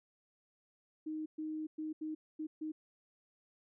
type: tone bursts at uneven times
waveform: sine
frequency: 311.1 Hz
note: D#4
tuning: in tune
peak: -37 dBFS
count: 6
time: 1.06-1.26 / 1.38-1.67 / 1.78-1.93 / 2.01-2.15 / 2.39-2.47 / 2.61-2.72 s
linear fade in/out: 10 ms
effects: none